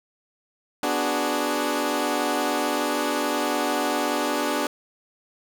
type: chord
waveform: 15% pulse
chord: G# half-diminished seventh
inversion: first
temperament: equal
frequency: 246.9 / 293.7 / 370 / 415.3 Hz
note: B3 / D4 / F#4 / G#4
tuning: 0 / 0 / 0 / 0 cents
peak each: -23 / -19 / -24 / -24 dBFS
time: 0.83-4.67 s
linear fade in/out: 2 ms
effects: none